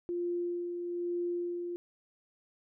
sine tone with tremolo, 349.2 Hz, F4, in tune, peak -30 dBFS, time 0.09-1.76 s, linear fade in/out 0 ms, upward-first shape sine, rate 1.1 Hz, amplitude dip 40%, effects none

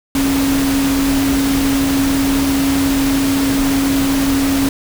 sine tone in noise, 274 Hz, C#4, 20 cents flat, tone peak -13 dBFS, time 0.15-4.69 s, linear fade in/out 2 ms, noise pink, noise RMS -21 dBFS, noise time 0.15-4.69 s, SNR +5 dB, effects none

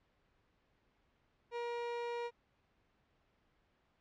30% pulse tone, 474.9 Hz, A#4, 32 cents sharp, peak -35 dBFS, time 1.51-2.31 s, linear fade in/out 50 ms, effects pink hiss -75 dBFS RMS until 4 s + low-pass 3000 Hz 12 dB/octave

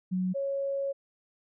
sine tone pair in turn, 184.3 / 552.3 Hz, F#3 / C#5, -7 / -6 cents, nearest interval octave + perfect fifth, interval 1901 cents, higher second, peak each -26 / -28 dBFS, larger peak first, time 0.11-0.34 / 0.34-0.93 s, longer second, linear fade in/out 20 ms, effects none

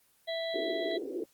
harmonic tone, 659.3 Hz, E5, in tune, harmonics 1 / 3 / 5 / 6, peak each -33 / -41 / -43 / -40 dBFS, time 0.27-0.98 s, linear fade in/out 20 ms
white band-pass noise, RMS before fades -36 dBFS, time 0.54-1.24 s, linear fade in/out 2 ms, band 320 to 420 Hz, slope 48 dB/octave
effects white hiss -67 dBFS RMS until 1.33 s + Opus 24 kbps

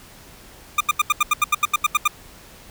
25% pulse tone bursts, 1206 Hz, D6, 46 cents sharp, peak -10 dBFS, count 13, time 0.78-2.078 s, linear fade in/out 5 ms, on 26 ms, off 80 ms, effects pink hiss -45 dBFS RMS until 2.7 s

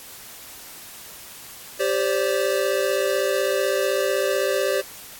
square chord, G suspended fourth, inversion none, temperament equal with one note detuned, 392 / 523.3 / 579.2 Hz, G4 / C5 / D5, 0 / 0 / -24 cents, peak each -25 dBFS, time 1.79-4.82 s, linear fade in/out 20 ms, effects white hiss -41 dBFS RMS until 5.19 s + AAC 64 kbps

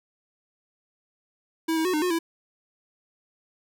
square tone with pitch steps, 324.6 / 320.5 / 367.2 / 304.8 / 361.3 / 331.4 Hz, E4 / E4 / F#4 / D#4 / F#4 / E4, -27 / -49 / -13 / -36 / -41 / +9 cents, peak -23 dBFS, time 1.68-2.19 s, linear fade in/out 10 ms, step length 85 ms, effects none

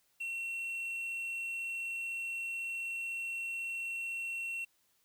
triangle tone with quantisation, 2719 Hz, F7, 47 cents flat, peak -34 dBFS, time 0.2-4.65 s, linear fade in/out 10 ms, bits 10, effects white hiss -73 dBFS RMS until 5.04 s

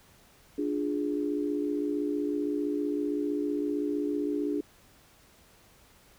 sine chord, D diminished, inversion none, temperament equal, 293.7 / 349.2 / 415.3 Hz, D4 / F4 / Ab4, 0 / 0 / 0 cents, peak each -29 / -35 / -33 dBFS, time 0.58-4.61 s, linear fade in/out 5 ms, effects pink hiss -59 dBFS RMS until 6.18 s

